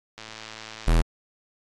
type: click train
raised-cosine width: 0.2 ms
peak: -22 dBFS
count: 78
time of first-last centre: 0.18-0.88 s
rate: 110 Hz
type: tone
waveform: square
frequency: 41.2 Hz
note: E1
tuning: in tune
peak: -17 dBFS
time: 0.87-1.02 s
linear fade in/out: 10 ms
effects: AAC 32 kbps